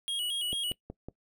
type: tone with vibrato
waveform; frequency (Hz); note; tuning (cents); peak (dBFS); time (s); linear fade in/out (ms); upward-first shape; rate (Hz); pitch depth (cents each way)
square; 3095; G7; -23; -31; 0.08-0.72; 0; square; 4.5; 93
type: click train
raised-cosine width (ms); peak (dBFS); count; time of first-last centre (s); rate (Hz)
2; -26; 4; 0.53-1.086; 5.4
effects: noise-tail reverb RT60 0.1 s tail -21 dB re dry